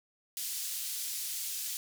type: band-pass noise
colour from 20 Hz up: white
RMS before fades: -37 dBFS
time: 0.37-1.77 s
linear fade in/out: 0 ms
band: 3700 to 16000 Hz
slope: 12 dB/octave
effects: none